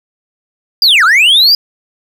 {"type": "linear two-way sweep", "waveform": "triangle", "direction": "down then up", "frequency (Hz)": [4947, 1230, 4947], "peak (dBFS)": -3, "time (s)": [0.82, 1.55], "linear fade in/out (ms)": 2, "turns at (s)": 1.04, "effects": []}